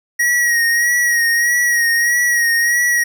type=tone with vibrato; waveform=square; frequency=1896 Hz; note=A#6; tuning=29 cents sharp; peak=-13 dBFS; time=0.19-3.04 s; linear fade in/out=10 ms; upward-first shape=sine; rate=1.6 Hz; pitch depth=37 cents each way; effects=none